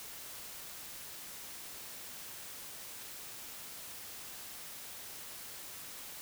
silence, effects white hiss -47 dBFS RMS until 6.21 s

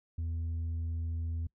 sine tone with tanh clipping, 82.41 Hz, E2, in tune, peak -33 dBFS, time 0.18-1.47 s, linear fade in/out 5 ms, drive 3 dB, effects noise-tail reverb RT60 0.1 s tail -24 dB re dry

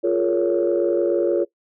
sine chord, Bb minor seventh, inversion second, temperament just, 349.6 / 419.5 / 466.2 / 559.4 Hz, F4 / Ab4 / Bb4 / Db5, +2 / +17 / 0 / +16 cents, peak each -19 / -24 / -23 / -21 dBFS, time 0.03-1.45 s, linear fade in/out 20 ms, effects noise-tail reverb RT60 0.1 s tail -19 dB re dry + tanh soft clip ceiling -9 dBFS

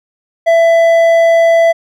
sine tone with hard clipping, 666 Hz, E5, 18 cents sharp, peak -7 dBFS, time 0.46-1.73 s, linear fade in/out 20 ms, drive 6 dB, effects none

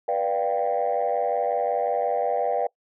sine chord, G dominant seventh, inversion first, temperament equal with one note detuned, 487.9 / 587.3 / 698.5 / 784 Hz, B4 / D5 / F5 / G5, -21 / 0 / 0 / 0 cents, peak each -26 dBFS, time 0.08-2.67 s, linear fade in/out 5 ms, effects noise-tail reverb RT60 0.1 s tail -23 dB re dry + tanh soft clip ceiling -15 dBFS

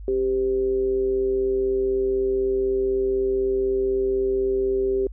sine tone with amplitude modulation, 392 Hz, G4, in tune, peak -17 dBFS, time 0.08-5.07 s, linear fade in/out 2 ms, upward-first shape sine, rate 124 Hz, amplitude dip 50%, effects added 50 Hz sine -34 dBFS peak until 5.12 s

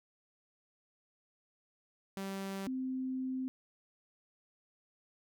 sawtooth / sine tone pair in turn, 194.5 / 259.6 Hz, G3 / C4, -13 / -13 cents, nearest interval perfect fourth, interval 500 cents, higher second, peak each -34 / -34 dBFS, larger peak neither, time 2.17-2.67 / 2.67-3.48 s, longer second, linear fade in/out 0 ms, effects none

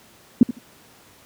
sine tone with echo, 242.3 Hz, B3, 33 cents flat, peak -6 dBFS, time 0.41-0.43 s, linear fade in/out 2 ms, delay 78 ms, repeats 2, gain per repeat -15 dB, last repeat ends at 0.586 s, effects pink hiss -51 dBFS RMS until 1.25 s + high-pass 100 Hz 12 dB/octave

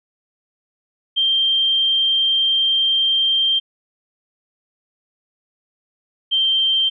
sine tone pair in turn, 3165 / 3143 Hz, G7 / G7, +16 / +4 cents, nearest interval unison, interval 12 cents, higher first, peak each -14 dBFS, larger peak neither, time 1.16-3.6 / 6.31-6.9 s, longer first, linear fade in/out 20 ms, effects none

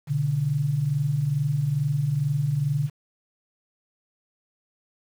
sine tone pair together, 123.47 / 145.78 Hz, B2 / D3, 0 / -12 cents, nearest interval minor third, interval 288 cents, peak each -28 / -22 dBFS, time 0.07-2.9 s, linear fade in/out 50 ms, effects 8-bit

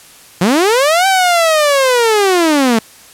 sawtooth linear two-way sweep, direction up then down, 163.3 to 781 to 215.5 Hz, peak -5 dBFS, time 0.41-2.79 s, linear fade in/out 5 ms, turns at 1.07 s, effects white hiss -40 dBFS RMS until 3.13 s + low-pass 12000 Hz 12 dB/octave

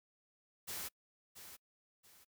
white noise with echo, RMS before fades -43 dBFS, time 0.67-0.89 s, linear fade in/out 20 ms, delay 680 ms, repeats 2, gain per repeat -10 dB, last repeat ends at 2.25 s, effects noise-tail reverb RT60 0.1 s tail -26 dB re dry

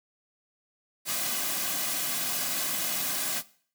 white noise with comb filter, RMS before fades -30 dBFS, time 1.05-3.43 s, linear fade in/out 50 ms, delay 2.2 ms, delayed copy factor -0.6, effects noise-tail reverb RT60 0.5 s tail -19 dB re dry + high-pass 150 Hz 12 dB/octave

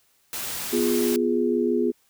white noise, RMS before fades -31 dBFS, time 0.33-1.16 s, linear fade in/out 0 ms
sine chord, F diminished, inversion second, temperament equal, 246.9 / 349.2 / 415.3 Hz, Cb4 / F4 / Ab4, 0 / 0 / 0 cents, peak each -24 dBFS, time 0.72-1.92 s, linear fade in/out 20 ms
effects white hiss -64 dBFS RMS until 2.09 s

